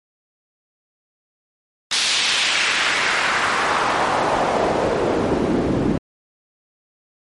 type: noise with band-pass filter sweep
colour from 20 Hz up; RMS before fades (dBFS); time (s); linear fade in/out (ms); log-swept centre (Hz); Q
pink; -19; 1.91-5.98; 5; 4200 to 230; 1.4
effects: MP3 48 kbps